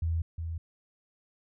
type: tone pair in turn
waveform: sine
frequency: 82.41 / 82.41 Hz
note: E2 / E2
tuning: 0 / 0 cents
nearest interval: unison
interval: 0 cents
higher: neither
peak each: -26 / -32 dBFS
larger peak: first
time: 0.02-0.22 / 0.38-0.58 s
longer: neither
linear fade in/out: 5 ms
effects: none